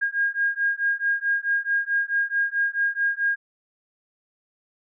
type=beating tone pair; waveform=sine; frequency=1622 / 1626.6 Hz; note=G#6 / G#6; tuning=-41 / -36 cents; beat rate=4.6 Hz; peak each=-24 / -24 dBFS; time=0.01-3.36 s; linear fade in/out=20 ms; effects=none